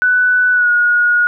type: tone with pitch glide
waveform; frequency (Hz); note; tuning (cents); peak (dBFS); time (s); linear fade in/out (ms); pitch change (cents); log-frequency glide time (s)
sine; 1491 to 1445.2; F#6 to F#6; +13 to -41; -9; 0.02-1.27; 0; -54; 0.52-0.7
effects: none